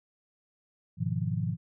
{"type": "chord", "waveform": "sine", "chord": "F half-diminished seventh", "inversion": "first", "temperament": "equal", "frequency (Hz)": [103.83, 123.47, 155.56, 174.61], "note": ["Ab2", "Cb3", "Eb3", "F3"], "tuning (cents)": [0, 0, 0, 0], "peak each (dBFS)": -33, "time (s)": [0.97, 1.57], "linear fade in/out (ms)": 50, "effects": []}